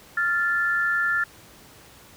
sine tone pair together, 1390.6 / 1752 Hz, F6 / A6, -8 / -8 cents, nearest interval major third, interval 400 cents, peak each -23 dBFS, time 0.17-1.24 s, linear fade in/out 5 ms, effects pink hiss -49 dBFS RMS until 2.16 s + high-pass 60 Hz 12 dB/octave

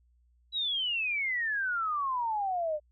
sine exponential sweep, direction down, 3951 to 587.3 Hz, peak -28 dBFS, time 0.52-2.8 s, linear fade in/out 50 ms, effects added 60 Hz sine -63 dBFS peak until 2.91 s

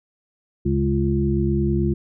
harmonic tone with a mistuned harmonic, 69.3 Hz, C#2, in tune, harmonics 1 / 2 / 3 / 5, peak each -23 / -23 / -23 / -23 dBFS, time 0.65-1.94 s, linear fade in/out 10 ms, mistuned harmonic 1, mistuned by +64 cents, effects none

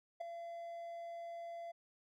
triangle tone with ADSR envelope, 680 Hz, F5, 46 cents flat, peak -34 dBFS, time 0.2-1.72 s, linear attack 13 ms, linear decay 4 ms, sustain -8 dB, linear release 12 ms, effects none

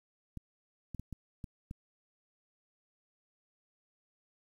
clicks, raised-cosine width 5 ms, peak -29 dBFS, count 6, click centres 0.373 / 0.947 / 0.996 / 1.127 / 1.442 / 1.711 s, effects 10-bit

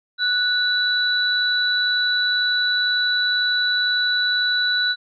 sine tone pair together, 1480 / 3951 Hz, F#6 / B7, 0 / 0 cents, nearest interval octave + perfect fourth, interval 1700 cents, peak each -20 / -20 dBFS, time 0.18-4.96 s, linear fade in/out 50 ms, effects none

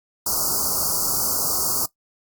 white band-stop noise, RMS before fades -22 dBFS, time 0.26-1.86 s, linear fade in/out 5 ms, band 1400 to 4500 Hz, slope 96 dB/octave, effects noise-tail reverb RT60 0.1 s tail -18 dB re dry + Opus 48 kbps

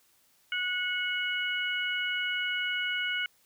harmonic tone, 732 Hz, F#5, 19 cents flat, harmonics 2 / 3 / 4, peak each -32 / -33 / -33 dBFS, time 0.52-3.26 s, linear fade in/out 2 ms, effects white hiss -66 dBFS RMS until 3.45 s

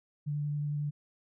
sine tone with vibrato, 147 Hz, D3, 2 cents sharp, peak -30 dBFS, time 0.26-0.91 s, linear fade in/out 20 ms, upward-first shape sine, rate 11 Hz, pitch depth 11 cents each way, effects none

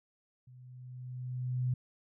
sine tone with level ramp, 126 Hz, B2, 35 cents sharp, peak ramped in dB -52 to -27 dBFS, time 0.47-1.74 s, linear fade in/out 5 ms, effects none

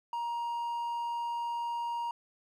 triangle tone, 942 Hz, A#5, 18 cents sharp, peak -30 dBFS, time 0.13-2.11 s, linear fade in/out 2 ms, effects none

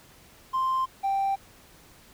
triangle tone pair in turn, 1046.5 / 784 Hz, C6 / G5, 0 / 0 cents, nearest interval perfect fourth, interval 500 cents, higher first, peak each -20 dBFS, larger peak neither, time 0.53-0.86 / 1.03-1.36 s, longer neither, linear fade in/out 20 ms, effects tanh soft clip ceiling -19 dBFS + pink hiss -54 dBFS RMS until 2.13 s

